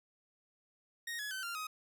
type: tone with pitch steps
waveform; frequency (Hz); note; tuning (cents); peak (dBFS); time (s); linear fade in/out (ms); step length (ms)
sawtooth; 1864.7 / 1690.3 / 1532.2 / 1388.9 / 1259; A#6 / G#6 / G6 / F6 / D#6; 0 / +30 / -40 / -10 / +20; -35; 1.07-1.67; 5; 120
effects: none